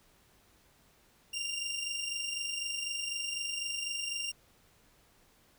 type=tone pair together; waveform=20% pulse; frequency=2775 / 2799 Hz; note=F7 / F7; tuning=-12 / +3 cents; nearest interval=unison; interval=15 cents; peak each=-33 / -32 dBFS; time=1.33-4.32 s; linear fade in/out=10 ms; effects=pink hiss -65 dBFS RMS until 5.58 s